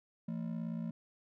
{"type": "ring-modulated tone", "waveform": "triangle", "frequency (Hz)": 197.6, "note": "G3", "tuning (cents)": 14, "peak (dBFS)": -31, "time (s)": [0.28, 0.91], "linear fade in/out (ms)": 5, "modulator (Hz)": 28.9, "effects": []}